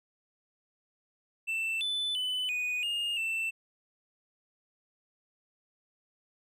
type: tone with pitch steps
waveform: triangle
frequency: 2667 / 3501 / 3007 / 2478 / 2835 / 2671 Hz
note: E7 / A7 / F#7 / D#7 / F7 / E7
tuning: +20 / -9 / +27 / -8 / +25 / +22 cents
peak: -28 dBFS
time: 1.47-3.51 s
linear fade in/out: 20 ms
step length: 340 ms
effects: none